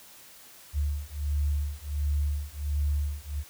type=beating tone pair; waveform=sine; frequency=72.2 / 73.6 Hz; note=D2 / D2; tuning=-29 / +4 cents; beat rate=1.4 Hz; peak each=-29 dBFS; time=0.73-3.44 s; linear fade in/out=50 ms; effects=white hiss -51 dBFS RMS until 3.49 s